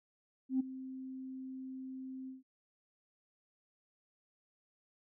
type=tone with ADSR envelope; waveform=sine; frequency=261.6 Hz; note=C4; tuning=in tune; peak=-26 dBFS; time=0.49-2.43 s; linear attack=110 ms; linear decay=12 ms; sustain=-16 dB; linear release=150 ms; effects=tanh soft clip ceiling -23 dBFS